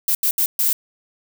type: noise bursts at uneven times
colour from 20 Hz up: violet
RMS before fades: -18 dBFS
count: 4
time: 0.08-0.15 / 0.23-0.31 / 0.38-0.46 / 0.59-0.73 s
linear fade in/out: 2 ms
effects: none